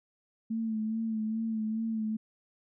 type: tone with vibrato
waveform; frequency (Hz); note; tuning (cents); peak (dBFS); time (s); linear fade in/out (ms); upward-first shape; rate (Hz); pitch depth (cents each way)
sine; 221.2; A3; +9; -29; 0.5-2.17; 10; sine; 2.4; 37
effects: none